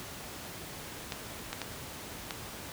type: clicks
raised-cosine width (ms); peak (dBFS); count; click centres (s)
0.2; -17; 4; 1.122 / 1.53 / 1.617 / 2.308
effects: pink hiss -43 dBFS RMS until 2.72 s + high-pass 60 Hz 12 dB/octave